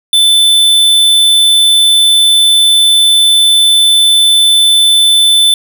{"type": "tone", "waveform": "square", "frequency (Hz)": 3520, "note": "A7", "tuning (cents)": 0, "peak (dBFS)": -5, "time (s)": [0.13, 5.54], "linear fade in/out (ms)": 2, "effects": []}